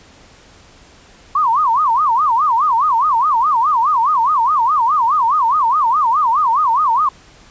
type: tone with vibrato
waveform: sine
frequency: 1063 Hz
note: C6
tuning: 27 cents sharp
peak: -11 dBFS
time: 1.35-7.09 s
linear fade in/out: 5 ms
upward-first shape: sine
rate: 4.8 Hz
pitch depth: 290 cents each way
effects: pink hiss -45 dBFS RMS until 7.5 s + resampled to 16000 Hz